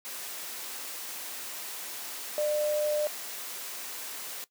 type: tone in noise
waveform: sine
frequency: 599 Hz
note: D5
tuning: 34 cents sharp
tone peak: -25 dBFS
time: 2.38-3.07 s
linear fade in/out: 0 ms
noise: white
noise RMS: -39 dBFS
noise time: 0.05-4.44 s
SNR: +11 dB
effects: noise-tail reverb RT60 0.1 s tail -17 dB re dry + high-pass 300 Hz 12 dB/octave